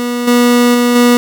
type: tone with level steps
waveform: 30% pulse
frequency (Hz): 242.4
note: B3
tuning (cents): -32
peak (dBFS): -12 / -4 / -6 / -3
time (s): 0-1.17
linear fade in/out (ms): 0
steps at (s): 0.27 / 0.74 / 0.95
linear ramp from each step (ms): 10
effects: none